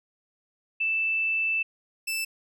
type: tone pair in turn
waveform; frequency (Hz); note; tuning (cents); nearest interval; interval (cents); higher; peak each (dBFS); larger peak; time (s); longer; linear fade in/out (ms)
sine / sawtooth; 2645 / 2645; E7 / E7; +5 / +5; unison; 0; neither; -23 / -24; first; 0.8-1.63 / 2.07-2.25; first; 10
effects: none